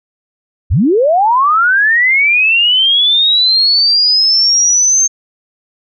sine linear sweep, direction up, 51.6 to 6380 Hz, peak -7 dBFS, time 0.7-5.08 s, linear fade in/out 20 ms, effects none

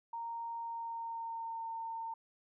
sine tone with pitch glide, 927 to 909.5 Hz, A#5 to A#5, -10 to -43 cents, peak -38 dBFS, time 0.13-2.14 s, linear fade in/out 5 ms, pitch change -33 cents, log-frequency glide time 0.57-1.68 s, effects none

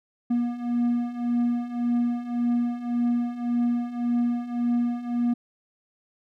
triangle beating tone pair, 238.6 / 240.4 Hz, A#3 / B3, +41 / -46 cents, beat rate 1.8 Hz, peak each -26 / -22 dBFS, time 0.3-5.34 s, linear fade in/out 10 ms, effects none

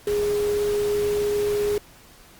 sine tone in noise, 413.3 Hz, G#4, 8 cents flat, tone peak -20 dBFS, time 0.07-1.78 s, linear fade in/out 2 ms, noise pink, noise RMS -35 dBFS, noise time 0.07-1.78 s, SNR +12 dB, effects pink hiss -50 dBFS RMS until 2.39 s + Opus 48 kbps

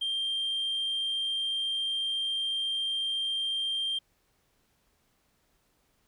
sine tone, 3177 Hz, G7, 23 cents sharp, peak -26 dBFS, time 0.01-3.99 s, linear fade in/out 10 ms, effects tanh soft clip ceiling -26 dBFS + pink hiss -71 dBFS RMS until 6.07 s

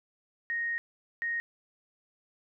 sine tone bursts at uneven times, 1864.7 Hz, A#6, in tune, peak -29 dBFS, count 2, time 0.5-0.78 / 1.22-1.4 s, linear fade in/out 0 ms, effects none

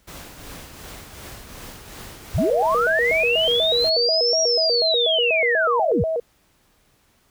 pink noise with tremolo, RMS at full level -37 dBFS, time 0.07-3.9 s, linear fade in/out 10 ms, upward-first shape triangle, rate 2.7 Hz, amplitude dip 50%
sine linear two-way sweep, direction up then down, 38.89 to 5690 to 38.89 Hz, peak -18 dBFS, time 2.34-6.04 s, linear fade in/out 10 ms, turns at 4.41 s
sine tone with vibrato, 554.4 Hz, C#5, in tune, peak -20 dBFS, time 2.38-6.2 s, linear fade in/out 5 ms, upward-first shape square, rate 4.1 Hz, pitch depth 260 cents each way
effects pink hiss -61 dBFS RMS until 7.3 s

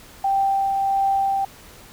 sine tone with tremolo, 784 Hz, G5, in tune, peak -16 dBFS, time 0.24-1.45 s, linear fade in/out 5 ms, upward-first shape triangle, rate 1.5 Hz, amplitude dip 30%, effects pink hiss -45 dBFS RMS until 1.92 s

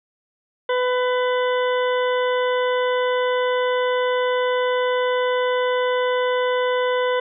harmonic tone, 500 Hz, B4, 21 cents sharp, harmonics 1 / 2 / 3 / 4 / 6 / 7, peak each -19 / -25 / -29 / -31 / -35 / -36 dBFS, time 0.69-7.2 s, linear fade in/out 5 ms, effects none

